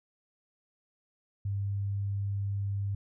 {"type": "tone", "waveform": "sine", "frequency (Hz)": 99.8, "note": "G2", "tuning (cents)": 32, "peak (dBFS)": -29, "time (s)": [1.45, 2.95], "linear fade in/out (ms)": 5, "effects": []}